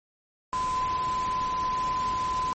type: tone in noise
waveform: sine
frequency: 1016 Hz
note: B5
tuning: 49 cents sharp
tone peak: -25 dBFS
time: 0.53-2.53 s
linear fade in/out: 0 ms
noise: pink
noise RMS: -38 dBFS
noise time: 0.53-2.53 s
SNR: +10 dB
effects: MP3 32 kbps